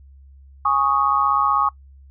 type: chord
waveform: sine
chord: Ab suspended fourth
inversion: none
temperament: equal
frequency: 830.6 / 1108.7 / 1244.5 Hz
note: Ab5 / Db6 / Eb6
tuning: 0 / 0 / 0 cents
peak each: -23 / -18 / -20 dBFS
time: 0.65-1.69 s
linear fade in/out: 5 ms
effects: noise-tail reverb RT60 0.1 s tail -21 dB re dry + added 68 Hz sine -43 dBFS peak until 2.1 s